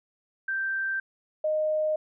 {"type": "tone pair in turn", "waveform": "sine", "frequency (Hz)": [1567, 617.7], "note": ["G6", "D#5"], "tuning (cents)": [-1, -13], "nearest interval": "octave + major third", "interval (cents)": 1612, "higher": "first", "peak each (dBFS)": [-26, -23], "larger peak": "second", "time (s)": [[0.48, 1], [1.44, 1.96]], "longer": "neither", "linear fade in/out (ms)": 5, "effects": []}